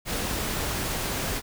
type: noise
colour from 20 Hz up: pink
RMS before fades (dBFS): -29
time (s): 0.05-1.42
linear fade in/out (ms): 50
effects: none